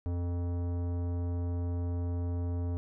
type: tone with tanh clipping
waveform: sine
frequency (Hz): 87.31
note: F2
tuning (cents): 0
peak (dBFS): -32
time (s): 0.06-2.77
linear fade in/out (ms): 0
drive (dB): 16
effects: none